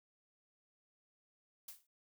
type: noise with exponential decay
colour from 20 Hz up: blue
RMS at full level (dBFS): -45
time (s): 1.68-1.87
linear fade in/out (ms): 5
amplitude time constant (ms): 40
effects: none